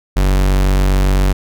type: tone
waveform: 45% pulse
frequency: 47.56 Hz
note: F#1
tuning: 48 cents sharp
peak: -10 dBFS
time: 0.16-1.33 s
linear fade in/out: 10 ms
effects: none